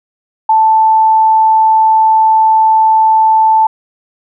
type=tone; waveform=sine; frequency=880 Hz; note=A5; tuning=in tune; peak=-5 dBFS; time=0.49-3.67 s; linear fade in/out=5 ms; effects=none